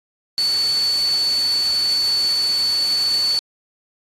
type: tone in noise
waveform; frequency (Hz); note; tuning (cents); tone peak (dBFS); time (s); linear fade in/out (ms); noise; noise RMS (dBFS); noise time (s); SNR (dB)
sine; 4470; C#8; +14; -16; 0.38-3.39; 0; white; -31; 0.38-3.39; +12
effects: AAC 32 kbps